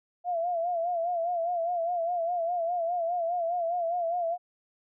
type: tone with vibrato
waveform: sine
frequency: 688 Hz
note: F5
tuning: 26 cents flat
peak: -26 dBFS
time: 0.24-4.38 s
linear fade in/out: 50 ms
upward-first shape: sine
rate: 4.9 Hz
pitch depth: 76 cents each way
effects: none